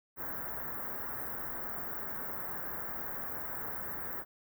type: band-stop noise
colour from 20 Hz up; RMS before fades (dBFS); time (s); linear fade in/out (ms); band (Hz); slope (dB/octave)
white; -39; 0.16-4.25; 50; 1800 to 15000; 48
effects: none